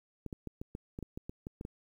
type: clicks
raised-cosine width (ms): 3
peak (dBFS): -27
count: 12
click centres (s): 0.263 / 0.328 / 0.473 / 0.615 / 0.751 / 0.989 / 1.027 / 1.175 / 1.295 / 1.469 / 1.611 / 1.651
effects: 10-bit